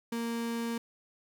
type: tone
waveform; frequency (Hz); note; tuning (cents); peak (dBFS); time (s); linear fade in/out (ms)
35% pulse; 232.2; A#3; -7; -30; 0.12-0.78; 5
effects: none